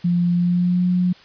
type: tone with pitch glide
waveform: sine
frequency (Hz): 174.61 to 180.04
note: F3 to F#3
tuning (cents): 0 to -47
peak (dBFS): -15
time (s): 0.04-1.13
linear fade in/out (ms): 10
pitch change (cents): +53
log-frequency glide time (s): 0.33-0.87
effects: white hiss -47 dBFS RMS until 1.24 s + resampled to 11025 Hz